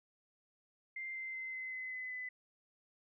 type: tone with pitch steps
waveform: sine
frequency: 2093 / 2079 / 2064 / 2050 / 2036 / 2022 / 2008 Hz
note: C7 / C7 / C7 / C7 / C7 / B6 / B6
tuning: 0 / -12 / -24 / -36 / -48 / +40 / +28 cents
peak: -40 dBFS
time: 0.96-2.29 s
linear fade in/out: 5 ms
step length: 190 ms
effects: none